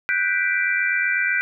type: chord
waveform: sine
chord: G major seventh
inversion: third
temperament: equal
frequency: 1480 / 1568 / 1975.5 / 2349 Hz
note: F#6 / G6 / B6 / D7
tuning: 0 / 0 / 0 / 0 cents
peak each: -24 dBFS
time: 0.09-1.41 s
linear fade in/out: 0 ms
effects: none